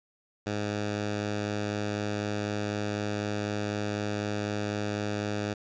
10% pulse tone, 104 Hz, G#2, 3 cents sharp, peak -21 dBFS, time 0.46-5.54 s, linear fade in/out 10 ms, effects resampled to 16000 Hz

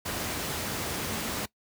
sine tone in noise, 220 Hz, A3, in tune, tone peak -40 dBFS, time 1.04-1.29 s, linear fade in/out 10 ms, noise pink, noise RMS -32 dBFS, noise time 0.05-1.46 s, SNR -11 dB, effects noise-tail reverb RT60 0.1 s tail -20 dB re dry + high-pass 80 Hz 12 dB/octave

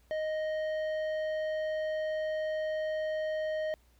sine tone with tanh clipping, 622.3 Hz, D#5, in tune, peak -32 dBFS, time 0.11-3.74 s, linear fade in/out 0 ms, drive 10 dB, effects added 60 Hz sine -62 dBFS peak until 3.99 s + pink hiss -69 dBFS RMS until 3.99 s

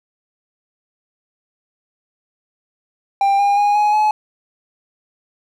triangle tone with pitch steps, 793 / 807.3 / 821.9 / 836.8 / 851.9 Hz, G5 / G#5 / G#5 / G#5 / G#5, +20 / -49 / -18 / +13 / +44 cents, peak -10 dBFS, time 3.21-4.11 s, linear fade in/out 2 ms, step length 180 ms, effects none

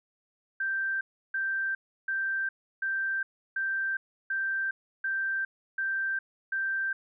sine tone bursts, 1568 Hz, G6, in tune, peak -27 dBFS, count 9, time 0.6-6.93 s, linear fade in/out 5 ms, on 410 ms, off 330 ms, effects none

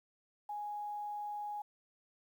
sine tone with quantisation, 830.6 Hz, G#5, in tune, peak -38 dBFS, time 0.49-1.62 s, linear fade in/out 5 ms, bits 11, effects none

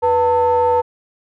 triangle ring-modulated tone, 202.7 Hz, G#3, 42 cents flat, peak -7 dBFS, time 0.02-0.82 s, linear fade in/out 20 ms, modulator 694 Hz, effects none

